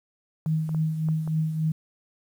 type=tone with tremolo; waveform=sine; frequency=157.8 Hz; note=D#3; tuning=25 cents sharp; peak=-20 dBFS; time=0.46-1.72 s; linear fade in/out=5 ms; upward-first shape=triangle; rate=3.5 Hz; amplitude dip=60%
type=clicks; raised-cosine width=1 ms; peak=-27 dBFS; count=5; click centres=0.461 / 0.692 / 0.747 / 1.087 / 1.276 s
effects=9-bit